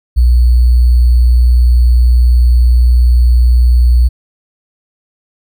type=tone with sample-and-hold; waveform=sine; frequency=60.7 Hz; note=B1; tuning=29 cents flat; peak=-4 dBFS; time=0.16-4.09 s; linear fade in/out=20 ms; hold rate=4410 Hz; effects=none